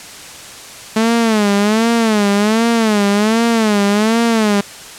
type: tone with vibrato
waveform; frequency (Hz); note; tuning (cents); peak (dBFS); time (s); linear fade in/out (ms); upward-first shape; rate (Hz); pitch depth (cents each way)
sawtooth; 216.4; A3; -29; -7; 0.96-4.61; 5; sine; 1.3; 130
effects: white hiss -33 dBFS RMS until 4.98 s + low-pass 9000 Hz 12 dB/octave